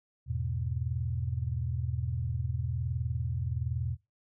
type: chord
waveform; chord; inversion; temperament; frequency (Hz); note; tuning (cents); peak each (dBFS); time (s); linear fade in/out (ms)
sine; E major; none; equal; 82.41 / 103.83 / 123.47; E2 / G#2 / B2; 0 / 0 / 0; -34 / -37 / -33; 0.26-3.97; 50
effects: noise-tail reverb RT60 0.2 s tail -20 dB re dry